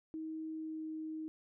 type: tone with pitch glide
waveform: sine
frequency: 317 to 314.6 Hz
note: D#4 to D#4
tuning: +32 to +19 cents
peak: -39 dBFS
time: 0.14-1.28 s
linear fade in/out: 0 ms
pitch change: -13 cents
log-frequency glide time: 0.49-0.88 s
effects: none